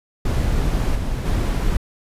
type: noise with level steps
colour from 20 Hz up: brown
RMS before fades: -19 / -23 / -19 dBFS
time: 0.25-1.77 s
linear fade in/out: 5 ms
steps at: 0.95 / 1.25 s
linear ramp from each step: 10 ms
effects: resampled to 32000 Hz